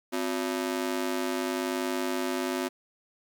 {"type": "ring-modulated tone", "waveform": "sawtooth", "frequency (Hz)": 311.1, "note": "D#4", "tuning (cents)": 0, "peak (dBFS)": -21, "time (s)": [0.12, 2.69], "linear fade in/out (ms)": 20, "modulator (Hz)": 50.5, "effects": ["10-bit"]}